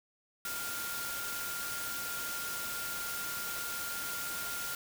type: tone in noise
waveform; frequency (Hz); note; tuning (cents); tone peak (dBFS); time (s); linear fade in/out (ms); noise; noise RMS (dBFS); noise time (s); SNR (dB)
sine; 1402; F6; +6; -40; 0.45-4.75; 2; white; -39; 0.45-4.75; -4
effects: none